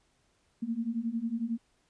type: beating tone pair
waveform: sine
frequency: 223.6 / 234.6 Hz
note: A3 / A#3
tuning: +28 / +11 cents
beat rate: 11 Hz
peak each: -34 / -32 dBFS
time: 0.62-1.58 s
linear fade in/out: 10 ms
effects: pink hiss -71 dBFS RMS until 1.89 s + resampled to 22050 Hz